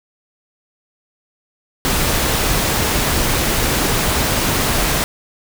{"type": "noise", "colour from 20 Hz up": "pink", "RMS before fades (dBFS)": -17, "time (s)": [1.85, 5.04], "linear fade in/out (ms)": 0, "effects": []}